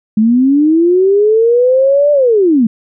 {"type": "linear two-way sweep", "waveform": "sine", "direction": "up then down", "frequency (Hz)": [210, 592, 210], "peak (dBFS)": -6, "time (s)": [0.17, 2.67], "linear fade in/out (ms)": 5, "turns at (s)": 2.12, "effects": []}